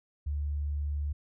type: tone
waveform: sine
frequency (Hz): 72.9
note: D2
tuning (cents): -12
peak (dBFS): -29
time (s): 0.26-1.13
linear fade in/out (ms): 10
effects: none